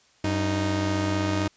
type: tone pair together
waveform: sawtooth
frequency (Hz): 95.54 / 310.4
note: G2 / D#4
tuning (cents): -44 / -4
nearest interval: octave + minor sixth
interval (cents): 2040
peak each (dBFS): -22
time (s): 0.24-1.48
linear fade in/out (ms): 5
effects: white hiss -60 dBFS RMS until 1.56 s + resampled to 16000 Hz